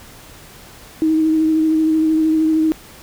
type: tone with vibrato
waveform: sine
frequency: 316 Hz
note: D#4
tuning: 27 cents sharp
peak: -12 dBFS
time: 1.02-2.72 s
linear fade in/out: 0 ms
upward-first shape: sine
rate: 13 Hz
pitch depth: 19 cents each way
effects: pink hiss -41 dBFS RMS until 3.02 s